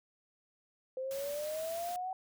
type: exponential sweep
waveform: sine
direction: up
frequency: 514 to 760 Hz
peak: -35 dBFS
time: 0.97-2.13 s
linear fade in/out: 2 ms
type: noise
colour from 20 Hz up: white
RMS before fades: -47 dBFS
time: 1.11-1.96 s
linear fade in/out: 0 ms
effects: none